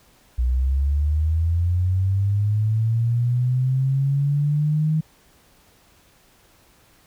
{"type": "linear sweep", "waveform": "sine", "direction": "up", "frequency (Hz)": [60, 157.8], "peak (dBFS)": -17, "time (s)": [0.38, 5.01], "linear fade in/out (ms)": 10, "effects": ["pink hiss -56 dBFS RMS until 7.06 s"]}